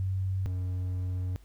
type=tone pair in turn; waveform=sine / triangle; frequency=94.9 / 91.46 Hz; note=F#2 / F#2; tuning=+44 / -20 cents; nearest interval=minor second; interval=64 cents; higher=first; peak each=-27 dBFS; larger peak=neither; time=0-0.46 / 0.46-1.36 s; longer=second; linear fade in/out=0 ms; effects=added 50 Hz sine -52 dBFS peak until 1.44 s + pink hiss -65 dBFS RMS until 1.44 s